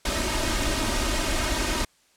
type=noise with comb filter; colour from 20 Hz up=pink; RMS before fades=-25 dBFS; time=0.05-1.85 s; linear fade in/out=5 ms; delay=3.2 ms; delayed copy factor=+0.7; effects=white hiss -62 dBFS RMS until 2.16 s + low-pass 9000 Hz 12 dB/octave